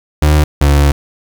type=tone pair in turn; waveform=35% pulse; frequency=75.4 / 71.52 Hz; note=D2 / D2; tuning=+46 / -45 cents; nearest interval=minor second; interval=91 cents; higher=first; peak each=-5 dBFS; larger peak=neither; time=0.22-0.44 / 0.61-0.92 s; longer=second; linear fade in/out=5 ms; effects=7-bit